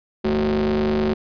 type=ring-modulated tone; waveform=45% pulse; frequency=77.78 Hz; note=D#2; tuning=in tune; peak=-15 dBFS; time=0.24-1.14 s; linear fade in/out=10 ms; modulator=297 Hz; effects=resampled to 11025 Hz